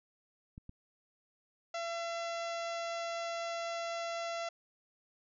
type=clicks; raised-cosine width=5 ms; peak=-35 dBFS; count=2; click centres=0.579 / 0.694 s
type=harmonic tone; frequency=676 Hz; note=E5; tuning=43 cents sharp; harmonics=1 / 2 / 3 / 4 / 5 / 6 / 7 / 8 / 9 / 10; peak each=-37 / -43 / -47 / -49 / -51 / -53 / -54 / -55 / -56 / -57 dBFS; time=1.74-4.49 s; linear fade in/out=5 ms
effects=none